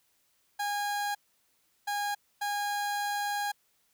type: tone bursts at uneven times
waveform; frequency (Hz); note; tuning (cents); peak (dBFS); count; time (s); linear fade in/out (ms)
30% pulse; 819; G#5; -24; -27; 3; 0.59-1.15 / 1.87-2.15 / 2.41-3.52; 10
effects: white hiss -71 dBFS RMS until 3.93 s